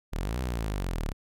sawtooth linear two-way sweep, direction up then down, 33.82 to 65 to 33.82 Hz, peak -25 dBFS, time 0.12-1.13 s, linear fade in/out 20 ms, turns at 0.39 s, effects none

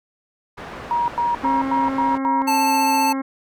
white low-pass noise, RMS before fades -35 dBFS, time 0.57-2.18 s, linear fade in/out 10 ms, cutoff 1300 Hz, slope 12 dB/octave
sine tone bursts, 950 Hz, A#5, 33 cents sharp, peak -17 dBFS, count 6, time 0.91-2.42 s, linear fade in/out 0 ms, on 170 ms, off 98 ms
harmonic tone, 268.9 Hz, C4, 47 cents sharp, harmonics 1 / 2 / 3 / 4 / 5 / 6 / 7 / 8, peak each -22 / -33 / -35 / -33 / -37 / -41 / -44 / -41 dBFS, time 1.43-3.22 s, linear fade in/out 10 ms
square tone with vibrato, 880 Hz, A5, in tune, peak -17 dBFS, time 2.47-3.13 s, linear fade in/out 10 ms, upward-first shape triangle, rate 15 Hz, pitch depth 16 cents each way
effects none

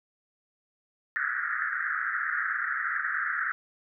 pink band-pass noise, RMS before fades -30 dBFS, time 1.16-3.52 s, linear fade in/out 0 ms, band 1300 to 1900 Hz, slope 96 dB/octave, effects none

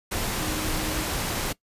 sine tone in noise, 310 Hz, D#4, 6 cents flat, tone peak -33 dBFS, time 0.4-1.04 s, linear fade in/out 10 ms, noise pink, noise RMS -28 dBFS, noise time 0.11-1.53 s, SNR -8 dB, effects noise-tail reverb RT60 0.1 s tail -20 dB re dry + resampled to 32000 Hz

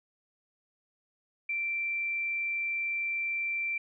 sine tone, 2349 Hz, D7, in tune, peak -29 dBFS, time 1.49-3.78 s, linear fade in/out 5 ms, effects none

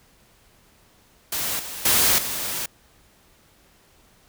white noise with level steps, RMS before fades -26 / -34 / -18 / -28 dBFS, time 1.32-2.66 s, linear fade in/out 5 ms, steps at 1.59 / 1.85 / 2.18 s, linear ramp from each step 5 ms, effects pink hiss -57 dBFS RMS until 4.28 s

